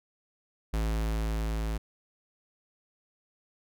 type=tone with level ramp; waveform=square; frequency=54.5 Hz; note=A1; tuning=16 cents flat; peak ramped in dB=-27 to -30 dBFS; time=0.73-1.78 s; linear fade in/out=10 ms; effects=none